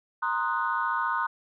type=chord; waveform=sine; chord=C half-diminished seventh; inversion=third; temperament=equal; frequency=932.3 / 1046.5 / 1244.5 / 1480 Hz; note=Bb5 / C6 / Eb6 / Gb6; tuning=0 / 0 / 0 / 0 cents; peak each=-30 dBFS; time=0.22-1.27 s; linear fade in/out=10 ms; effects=tanh soft clip ceiling -15 dBFS